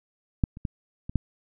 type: clicks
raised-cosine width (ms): 5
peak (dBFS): -9 / -28 / -16 / -22 / -10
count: 5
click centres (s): 0.438 / 0.571 / 0.652 / 1.095 / 1.157
effects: none